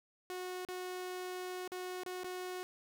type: tone with dropouts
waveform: sawtooth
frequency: 365.5 Hz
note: F#4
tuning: 21 cents flat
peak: -36 dBFS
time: 0.3-2.63 s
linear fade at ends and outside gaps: 0 ms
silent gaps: 0.65-0.687 / 1.677-1.719 / 2.034-2.062 / 2.235-2.244 s
effects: none